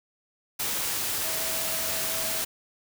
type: tone in noise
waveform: sine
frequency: 649 Hz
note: E5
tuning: 27 cents flat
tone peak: -39 dBFS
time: 1.24-2.42 s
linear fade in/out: 10 ms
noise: white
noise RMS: -29 dBFS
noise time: 0.59-2.45 s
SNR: -13 dB
effects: none